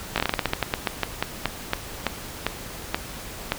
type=slowing click train; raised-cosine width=0.3 ms; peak=-5 dBFS; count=21; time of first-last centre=0.16-3.52 s; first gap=18 ms; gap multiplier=1.2; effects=pink hiss -37 dBFS RMS until 3.58 s